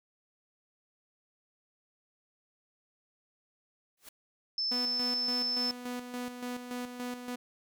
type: noise with exponential growth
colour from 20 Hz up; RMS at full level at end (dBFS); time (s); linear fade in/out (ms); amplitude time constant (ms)
white; -44; 3.97-4.09; 5; 26
type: tone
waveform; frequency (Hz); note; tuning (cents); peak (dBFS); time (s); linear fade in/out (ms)
sine; 5274; E8; 0; -29; 4.58-5.71; 2
type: tone with tremolo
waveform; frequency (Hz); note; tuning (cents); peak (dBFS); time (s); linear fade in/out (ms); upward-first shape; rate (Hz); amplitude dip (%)
sawtooth; 246.6; B3; -2; -31; 4.71-7.36; 10; square; 3.5; 55
effects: none